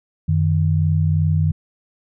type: tone pair together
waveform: sine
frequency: 92.16 / 155 Hz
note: F#2 / D#3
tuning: -6 / -6 cents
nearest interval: major sixth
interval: 900 cents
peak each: -17 dBFS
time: 0.28-1.52 s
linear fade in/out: 10 ms
effects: none